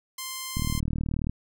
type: tone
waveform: 5% pulse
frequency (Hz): 1046.5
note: C6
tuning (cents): 0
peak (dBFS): -21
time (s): 0.18-0.8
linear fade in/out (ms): 5
type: click train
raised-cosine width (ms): 5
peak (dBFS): -16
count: 29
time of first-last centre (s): 0.57-1.295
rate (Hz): 38.6
effects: none